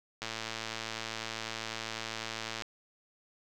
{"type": "click train", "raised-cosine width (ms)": 0.2, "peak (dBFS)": -19, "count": 270, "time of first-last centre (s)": [0.22, 2.622], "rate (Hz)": 112, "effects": []}